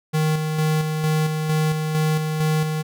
square tone with tremolo, 155.56 Hz, D#3, in tune, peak -18 dBFS, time 0.13-2.83 s, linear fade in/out 20 ms, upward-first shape square, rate 2.2 Hz, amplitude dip 40%, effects none

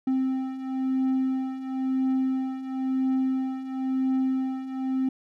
triangle beating tone pair, 261.6 / 262.58 Hz, C4 / C4, 0 / +6 cents, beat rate 0.98 Hz, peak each -28 / -23 dBFS, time 0.07-5.09 s, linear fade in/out 5 ms, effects none

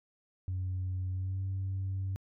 sine tone with pitch glide, 92.5 to 95.71 Hz, F#2 to G2, 0 to -41 cents, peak -30 dBFS, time 0.48-2.16 s, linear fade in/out 0 ms, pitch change +59 cents, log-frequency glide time 1.11-1.41 s, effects tanh soft clip ceiling -29 dBFS

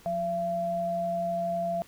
sine tone pair together, 178.29 / 678 Hz, F3 / E5, +36 / +49 cents, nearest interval octave + major seventh, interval 2313 cents, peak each -36 / -27 dBFS, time 0.06-1.82 s, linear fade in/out 0 ms, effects pink hiss -55 dBFS RMS until 1.87 s

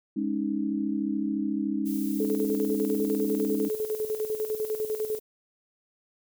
sine chord, Ab suspended fourth, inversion none, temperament equal, 207.7 / 277.2 / 311.1 Hz, Ab3 / Db4 / Eb4, 0 / 0 / 0 cents, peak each -30 dBFS, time 0.16-3.69 s, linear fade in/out 10 ms
violet noise, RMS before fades -41 dBFS, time 1.85-5.2 s, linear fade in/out 20 ms
sine tone with tremolo, 431.9 Hz, A4, 32 cents flat, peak -25 dBFS, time 2.2-5.19 s, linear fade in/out 2 ms, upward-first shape square, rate 10 Hz, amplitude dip 65%
effects none

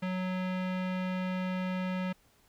square tone with low-pass filter, 184.6 Hz, F#3, 4 cents flat, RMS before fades -33 dBFS, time 0.02-2.13 s, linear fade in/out 10 ms, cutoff 2600 Hz, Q 1.5, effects pink hiss -66 dBFS RMS until 2.48 s

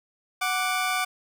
20% pulse tone pair together, 740 / 1173.9 Hz, F#5 / D6, 0 / -1 cents, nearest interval minor sixth, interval 799 cents, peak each -22 dBFS, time 0.41-1.05 s, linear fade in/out 10 ms, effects none

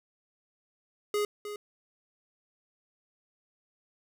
square tone with echo, 415.4 Hz, G#4, in tune, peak -27 dBFS, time 1.14-1.25 s, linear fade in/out 2 ms, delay 310 ms, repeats 1, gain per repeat -10 dB, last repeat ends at 1.56 s, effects none

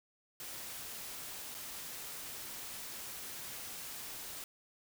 white noise with dropouts, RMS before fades -45 dBFS, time 0.4-4.44 s, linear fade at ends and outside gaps 1 ms, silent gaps 1.544-1.549 s, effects none

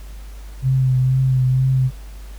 sine tone with vibrato, 130.2 Hz, C3, 8 cents flat, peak -13 dBFS, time 0.62-1.91 s, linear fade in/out 50 ms, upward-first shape triangle, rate 2.1 Hz, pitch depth 29 cents each way, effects added 50 Hz sine -32 dBFS peak until 2.38 s + pink hiss -47 dBFS RMS until 2.38 s

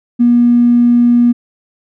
triangle tone with tanh clipping, 240 Hz, B3, 49 cents flat, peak -5 dBFS, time 0.19-1.33 s, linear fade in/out 20 ms, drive 2 dB, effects none

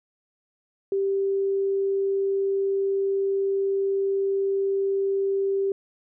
sine tone, 392 Hz, G4, in tune, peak -21 dBFS, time 0.92-5.72 s, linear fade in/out 2 ms, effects none

